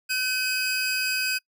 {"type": "tone cluster", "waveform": "45% pulse", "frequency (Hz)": [1523, 2540, 4859], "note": ["F#6", "D#7", "D#8"], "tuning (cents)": [50, 35, -42], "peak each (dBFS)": [-29, -27, -29], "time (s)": [0.09, 1.39], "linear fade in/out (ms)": 20, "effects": ["noise-tail reverb RT60 0.1 s tail -25 dB re dry"]}